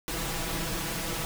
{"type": "noise with comb filter", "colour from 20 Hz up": "pink", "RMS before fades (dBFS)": -32, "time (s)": [0.08, 1.25], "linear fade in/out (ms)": 0, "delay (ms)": 6.1, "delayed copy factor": 1, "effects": []}